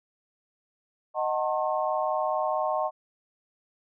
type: chord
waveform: sine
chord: D# diminished seventh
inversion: none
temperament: just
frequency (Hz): 622.3 / 746.7 / 896 / 1075.3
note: D#5 / F#5 / A5 / C6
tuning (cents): 0 / +16 / +31 / +47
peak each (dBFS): -28 / -30 / -32 / -31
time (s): 1.14-2.91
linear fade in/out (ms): 50
effects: none